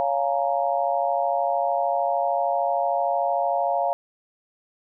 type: chord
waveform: sine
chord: Bb minor seventh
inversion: first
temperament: just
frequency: 559.4 / 699.2 / 839.1 / 932.3 Hz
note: Db5 / F5 / Ab5 / Bb5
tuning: +16 / +2 / +18 / 0 cents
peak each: -26 / -23 / -28 / -29 dBFS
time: 0-3.93 s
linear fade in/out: 0 ms
effects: none